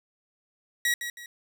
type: tone with echo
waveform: sawtooth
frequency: 1914 Hz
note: A#6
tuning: 45 cents sharp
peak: -19 dBFS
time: 0.85-0.94 s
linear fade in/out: 2 ms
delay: 160 ms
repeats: 2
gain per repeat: -9 dB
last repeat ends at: 1.26 s
effects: none